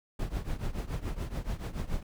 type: noise with tremolo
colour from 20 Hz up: brown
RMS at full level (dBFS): -30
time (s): 0.19-2.03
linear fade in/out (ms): 5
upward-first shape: triangle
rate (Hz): 7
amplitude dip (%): 90
effects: none